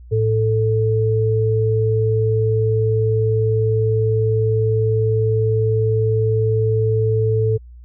sine tone pair together, 110 / 440 Hz, A2 / A4, 0 / 0 cents, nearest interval 2 octaves, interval 2400 cents, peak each -16 / -18 dBFS, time 0.11-7.58 s, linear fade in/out 20 ms, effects added 60 Hz sine -37 dBFS peak until 7.84 s

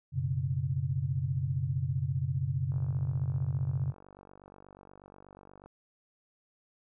sine chord, F# suspended fourth, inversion none, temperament equal, 92.5 / 123.47 / 138.59 Hz, F#2 / B2 / C#3, 0 / 0 / 0 cents, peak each -35 / -33 / -31 dBFS, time 0.12-3.94 s, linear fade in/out 50 ms
click train, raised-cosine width 1 ms, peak -38 dBFS, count 143, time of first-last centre 2.72-5.66 s, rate 48.3 Hz
effects none

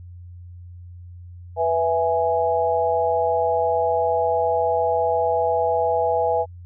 sine chord, E major, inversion second, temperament equal, 493.9 / 659.3 / 830.6 Hz, B4 / E5 / G#5, 0 / 0 / 0 cents, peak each -22 dBFS, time 1.56-6.46 s, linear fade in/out 50 ms, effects added 88 Hz sine -37 dBFS peak until 6.65 s

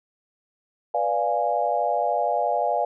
sine chord, B diminished seventh, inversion none, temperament equal, 493.9 / 587.3 / 698.5 / 830.6 Hz, B4 / D5 / F5 / Ab5, 0 / 0 / 0 / 0 cents, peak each -29 / -26 / -24 / -26 dBFS, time 0.94-2.85 s, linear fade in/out 5 ms, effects none

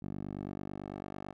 10% pulse tone with band-pass filter sweep, 49 Hz, G1, in tune, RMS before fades -41 dBFS, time 0.02-1.33 s, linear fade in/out 10 ms, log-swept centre 210 to 630 Hz, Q 0.87, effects none

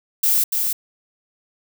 violet noise with echo, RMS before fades -17 dBFS, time 0.23-0.44 s, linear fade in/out 5 ms, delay 290 ms, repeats 1, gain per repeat -4 dB, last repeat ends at 0.73 s, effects none

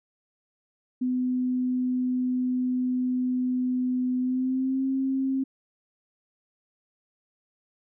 sine tone with pitch glide, 252.3 to 266.5 Hz, B3 to C4, +37 to +32 cents, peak -23 dBFS, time 1.01-5.44 s, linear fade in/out 10 ms, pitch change +95 cents, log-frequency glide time 4.19-4.84 s, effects none

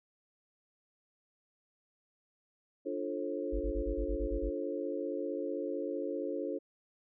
sine chord, D minor seventh, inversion none, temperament equal with one note detuned, 293.7 / 349.2 / 440 / 536.4 Hz, D4 / F4 / A4 / C5, 0 / 0 / 0 / +43 cents, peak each -39 dBFS, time 2.85-6.59 s, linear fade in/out 20 ms
sine tone bursts, 50.6 Hz, G#1, 44 cents flat, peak -32 dBFS, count 9, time 3.52-4.503 s, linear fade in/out 20 ms, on 87 ms, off 25 ms
effects none

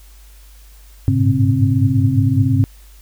sine tone cluster, 100.1 / 105.4 / 114.5 / 136.2 / 265.7 Hz, G2 / G#2 / A#2 / C#3 / C4, +37 / +26 / -31 / -30 / +27 cents, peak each -18 dBFS, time 1.08-2.64 s, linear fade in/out 0 ms, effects added 50 Hz sine -40 dBFS peak until 3.01 s + white hiss -50 dBFS RMS until 3.01 s

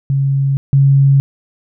sine tone pair in turn, 137.4 / 137.9 Hz, C#3 / C#3, -15 / -9 cents, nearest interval unison, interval 6 cents, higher second, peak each -11 / -6 dBFS, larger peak second, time 0.1-0.57 / 0.73-1.2 s, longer neither, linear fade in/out 0 ms, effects none

